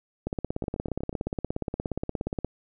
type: two click trains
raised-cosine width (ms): 2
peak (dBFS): -15 / -23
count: 38 / 5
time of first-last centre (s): 0.27-2.446 / 0.64-1.128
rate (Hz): 17 / 8.19
effects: none